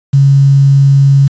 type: tone with quantisation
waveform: sine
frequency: 138.3 Hz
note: C#3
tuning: 4 cents flat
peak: -3 dBFS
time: 0.13-1.28 s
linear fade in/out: 10 ms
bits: 5
effects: resampled to 16000 Hz